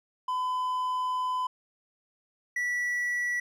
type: tone pair in turn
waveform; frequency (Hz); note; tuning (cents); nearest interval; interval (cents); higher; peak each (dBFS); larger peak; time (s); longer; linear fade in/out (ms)
triangle; 1010 / 1950.1; B5 / B6; +39 / -22; major seventh; 1139; second; -25; neither; 0.28-1.47 / 2.56-3.4; first; 5
effects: none